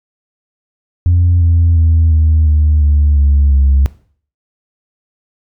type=tone with pitch steps; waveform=sine; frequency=87.31 / 84.29 / 81.37 / 78.55 / 75.83 / 73.21 / 70.67 / 68.23 Hz; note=F2 / E2 / E2 / D#2 / D#2 / D2 / C#2 / C#2; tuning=0 / +39 / -22 / +17 / -44 / -5 / +34 / -27 cents; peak=-5 dBFS; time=1.06-3.86 s; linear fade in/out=0 ms; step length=350 ms; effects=noise-tail reverb RT60 0.5 s tail -19 dB re dry + tanh soft clip ceiling -4 dBFS

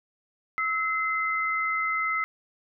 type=tone pair together; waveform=sine; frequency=1301 / 2059 Hz; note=E6 / C7; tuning=-23 / -28 cents; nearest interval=minor sixth; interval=795 cents; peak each=-27 dBFS; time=0.58-2.24 s; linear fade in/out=0 ms; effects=none

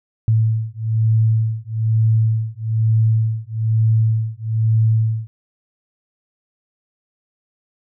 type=beating tone pair; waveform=sine; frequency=110.6 / 111.7 Hz; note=A2 / A2; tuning=+9 / +27 cents; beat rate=1.1 Hz; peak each=-17 dBFS; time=0.28-5.27 s; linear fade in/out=0 ms; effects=none

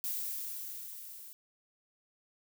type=noise with level ramp; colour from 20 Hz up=violet; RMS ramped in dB=-35 to -50 dBFS; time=0.04-1.33 s; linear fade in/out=0 ms; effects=none

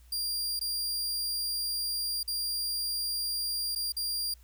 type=tone with dropouts; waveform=sawtooth; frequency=4780 Hz; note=D8; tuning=30 cents sharp; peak=-27 dBFS; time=0.12-4.34 s; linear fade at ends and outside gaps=5 ms; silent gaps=0.594-0.611 / 2.231-2.277 / 3.751-3.758 / 3.922-3.966 s; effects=added 60 Hz sine -53 dBFS peak until 4.43 s + white hiss -65 dBFS RMS until 4.43 s

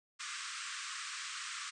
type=band-pass noise; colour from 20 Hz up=pink; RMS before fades=-43 dBFS; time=0.19-1.71 s; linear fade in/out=20 ms; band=1100 to 8800 Hz; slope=96 dB/octave; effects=none

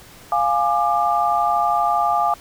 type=chord; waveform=sine; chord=D diminished; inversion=first; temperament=equal with one note detuned; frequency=698.5 / 830.6 / 1191.1 Hz; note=F5 / Ab5 / D6; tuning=0 / 0 / +24 cents; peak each=-20 dBFS; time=0.32-2.34 s; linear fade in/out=2 ms; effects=pink hiss -44 dBFS RMS until 2.4 s

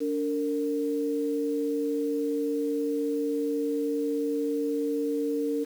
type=tone pair together; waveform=sine; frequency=288.6 / 458.2 Hz; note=D4 / A#4; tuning=-30 / -30 cents; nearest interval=minor sixth; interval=800 cents; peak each=-28 dBFS; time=0-5.65 s; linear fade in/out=20 ms; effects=8-bit

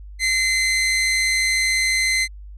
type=tone with amplitude modulation; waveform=sawtooth; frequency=2062 Hz; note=C7; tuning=26 cents flat; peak=-12 dBFS; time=0.19-2.28 s; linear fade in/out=50 ms; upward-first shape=sine; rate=216 Hz; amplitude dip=35%; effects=added 50 Hz sine -35 dBFS peak until 2.57 s + resampled to 22050 Hz

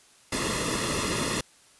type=noise with comb filter; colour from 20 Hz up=pink; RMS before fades=-28 dBFS; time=0.32-1.41 s; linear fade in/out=5 ms; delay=1.3 ms; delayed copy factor=-0.75; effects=white hiss -57 dBFS RMS until 1.79 s + resampled to 24000 Hz

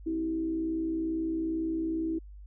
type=tone with frequency modulation; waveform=sine; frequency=324 Hz; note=E4; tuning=30 cents flat; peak=-28 dBFS; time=0.06-2.19 s; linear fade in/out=10 ms; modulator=62.3 Hz; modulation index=0.43; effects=added 50 Hz sine -44 dBFS peak until 2.46 s

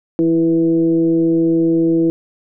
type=tone with frequency modulation; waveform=sine; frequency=329.6 Hz; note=E4; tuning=in tune; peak=-11 dBFS; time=0.19-2.1 s; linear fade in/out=0 ms; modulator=163 Hz; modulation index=0.58; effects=none

